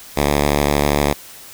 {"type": "tone with vibrato", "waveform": "5% pulse", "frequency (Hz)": 72.5, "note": "D2", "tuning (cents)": -22, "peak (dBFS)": -3, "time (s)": [0.16, 1.14], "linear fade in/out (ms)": 20, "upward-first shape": "square", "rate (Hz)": 7.5, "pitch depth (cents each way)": 10, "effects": ["white hiss -39 dBFS RMS until 1.53 s"]}